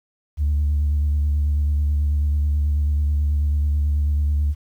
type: tone with vibrato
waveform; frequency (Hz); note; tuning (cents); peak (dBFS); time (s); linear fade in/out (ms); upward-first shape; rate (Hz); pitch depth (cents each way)
sine; 73.42; D2; 0; -15; 0.37-4.55; 50; sine; 9.2; 31
effects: tanh soft clip ceiling -14 dBFS + 9-bit